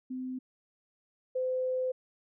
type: tone pair in turn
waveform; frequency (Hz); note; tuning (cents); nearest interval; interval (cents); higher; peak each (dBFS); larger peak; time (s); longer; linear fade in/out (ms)
sine; 256.6 / 512.3; C4 / C5; -34 / -37; octave; 1197; second; -34 / -28; second; 0.1-0.39 / 1.35-1.92; second; 10
effects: none